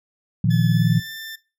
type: chord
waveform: sine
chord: Bb suspended fourth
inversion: none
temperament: equal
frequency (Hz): 116.54 / 155.56 / 174.61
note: Bb2 / Eb3 / F3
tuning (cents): 0 / 0 / 0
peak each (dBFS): -19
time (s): 0.44-1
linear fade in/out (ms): 5
type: tone with pitch glide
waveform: 20% pulse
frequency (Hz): 1724 to 1781.7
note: A6 to A6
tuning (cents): -36 to +21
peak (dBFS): -27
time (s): 0.5-1.36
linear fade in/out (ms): 10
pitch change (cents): +57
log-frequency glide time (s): 0.69-1.09
effects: noise-tail reverb RT60 0.3 s tail -20 dB re dry